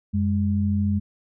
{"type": "tone pair together", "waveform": "sine", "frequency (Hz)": [91.3, 204.7], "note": ["F#2", "G#3"], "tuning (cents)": [-23, -25], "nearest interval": "octave + major second", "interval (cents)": 1398, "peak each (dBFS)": -22, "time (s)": [0.13, 1], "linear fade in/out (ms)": 20, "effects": []}